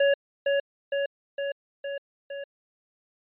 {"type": "tone with echo", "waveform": "square", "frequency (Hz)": 560, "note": "C#5", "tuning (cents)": 18, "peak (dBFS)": -19, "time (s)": [0, 0.14], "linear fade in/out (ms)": 5, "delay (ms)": 460, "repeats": 5, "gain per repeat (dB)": -3, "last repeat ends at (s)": 2.44, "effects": ["resampled to 8000 Hz"]}